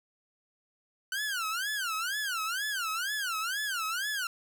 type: tone with vibrato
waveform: sawtooth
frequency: 1484 Hz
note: F#6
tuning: 5 cents sharp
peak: -27 dBFS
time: 1.12-4.27 s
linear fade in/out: 2 ms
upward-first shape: sine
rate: 2.1 Hz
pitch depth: 260 cents each way
effects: 10-bit